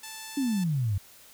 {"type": "tone", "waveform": "5% pulse", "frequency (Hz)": 880, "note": "A5", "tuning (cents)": 0, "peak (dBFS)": -27, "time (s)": [0.03, 0.64], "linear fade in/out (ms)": 5}
{"type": "exponential sweep", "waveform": "sine", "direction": "down", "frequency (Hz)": [290, 92.5], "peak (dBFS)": -24, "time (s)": [0.37, 0.98], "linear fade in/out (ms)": 5}
{"effects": ["white hiss -53 dBFS RMS until 1.33 s"]}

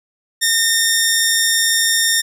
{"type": "tone", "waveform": "10% pulse", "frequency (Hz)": 1826, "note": "A#6", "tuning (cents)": -36, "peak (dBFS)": -4, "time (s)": [0.41, 2.22], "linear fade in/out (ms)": 20, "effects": []}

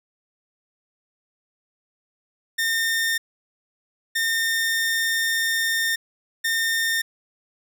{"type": "tone bursts at uneven times", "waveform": "sawtooth", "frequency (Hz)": 1819, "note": "A#6", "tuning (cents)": -43, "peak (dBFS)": -17, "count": 3, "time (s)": [[2.58, 3.18], [4.15, 5.96], [6.44, 7.02]], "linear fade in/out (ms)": 10, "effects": []}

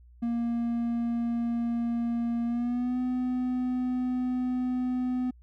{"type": "tone with pitch glide", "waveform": "triangle", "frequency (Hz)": [234.8, 251.7], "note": ["A#3", "B3"], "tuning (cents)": [13, 33], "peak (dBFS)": -24, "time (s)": [0.22, 5.31], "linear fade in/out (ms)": 10, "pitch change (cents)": 120, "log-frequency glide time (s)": [2.45, 2.99], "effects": ["added 60 Hz sine -51 dBFS peak until 5.42 s"]}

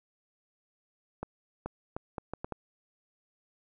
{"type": "accelerating click train", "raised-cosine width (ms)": 1, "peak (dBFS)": -21, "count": 7, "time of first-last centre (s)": [1.23, 2.523], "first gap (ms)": 430, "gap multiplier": 0.71, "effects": []}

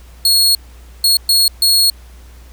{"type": "tone bursts at uneven times", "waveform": "sawtooth", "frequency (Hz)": 4324, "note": "C#8", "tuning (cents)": -44, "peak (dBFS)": -6, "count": 4, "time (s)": [[0.25, 0.55], [1.04, 1.17], [1.29, 1.48], [1.62, 1.9]], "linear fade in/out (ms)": 2, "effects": ["added 60 Hz sine -36 dBFS peak until 2.52 s", "pink hiss -47 dBFS RMS until 2.52 s"]}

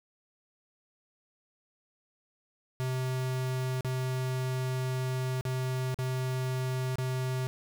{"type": "tone with dropouts", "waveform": "square", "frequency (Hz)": 129.1, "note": "C3", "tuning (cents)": -23, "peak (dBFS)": -30, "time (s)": [2.8, 7.47], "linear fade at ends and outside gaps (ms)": 0, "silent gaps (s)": [[3.808, 3.847], [5.41, 5.452], [5.944, 5.988], [6.956, 6.984]], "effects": []}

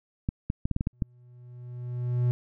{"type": "clicks", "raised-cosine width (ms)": 5, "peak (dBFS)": -14, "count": 8, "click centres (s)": [0.289, 0.501, 0.655, 0.713, 0.764, 0.809, 0.871, 1.022]}
{"type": "tone with exponential growth", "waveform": "triangle", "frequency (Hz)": 122.7, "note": "B2", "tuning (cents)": -11, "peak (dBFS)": -18, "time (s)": [0.93, 2.31], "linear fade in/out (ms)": 0, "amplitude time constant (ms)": 300}
{"effects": []}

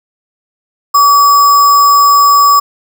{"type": "tone with sample-and-hold", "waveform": "sine", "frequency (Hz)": 1145, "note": "D6", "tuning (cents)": -44, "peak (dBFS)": -3, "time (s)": [0.94, 2.6], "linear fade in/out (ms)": 10, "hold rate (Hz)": 6300, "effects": []}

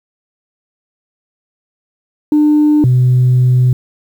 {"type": "tone pair in turn", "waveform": "sine", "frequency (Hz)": [300, 126.13], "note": ["D4", "B2"], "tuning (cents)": [37, 37], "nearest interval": "octave + minor third", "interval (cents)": 1500, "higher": "first", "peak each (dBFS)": -5, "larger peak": "neither", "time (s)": [[2.32, 2.84], [2.84, 3.73]], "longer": "second", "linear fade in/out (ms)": 2, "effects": ["tanh soft clip ceiling -4 dBFS", "7-bit"]}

